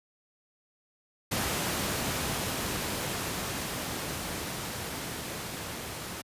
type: noise with level ramp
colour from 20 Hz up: pink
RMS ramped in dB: -29 to -38 dBFS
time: 1.31-6.22 s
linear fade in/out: 10 ms
effects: high-pass 80 Hz 12 dB/octave + resampled to 32000 Hz